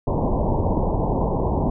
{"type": "low-pass noise", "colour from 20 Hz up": "pink", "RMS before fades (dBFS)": -21, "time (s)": [0.07, 1.7], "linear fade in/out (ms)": 5, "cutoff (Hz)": 1000, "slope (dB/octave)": 96, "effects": []}